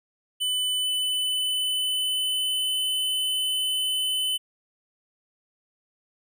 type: tone with pitch glide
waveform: square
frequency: 3000 to 3024 Hz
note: F#7 to F#7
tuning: +23 to +37 cents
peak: -24 dBFS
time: 0.4-4.38 s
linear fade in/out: 20 ms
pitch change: +14 cents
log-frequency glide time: 0.77-2.8 s
effects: none